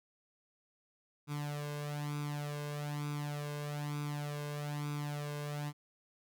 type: tone with flanger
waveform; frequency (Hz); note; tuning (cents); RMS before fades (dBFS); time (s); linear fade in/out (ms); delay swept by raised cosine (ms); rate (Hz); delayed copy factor
sawtooth; 146.83; D3; 0; -39; 1.27-5.73; 50; 0.82 to 1.92; 1.1; +0.7
effects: none